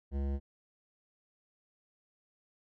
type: tone with hard clipping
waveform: sine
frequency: 69.3 Hz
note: C#2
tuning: in tune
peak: -33 dBFS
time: 0.11-0.4 s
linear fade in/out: 50 ms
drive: 15 dB
effects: none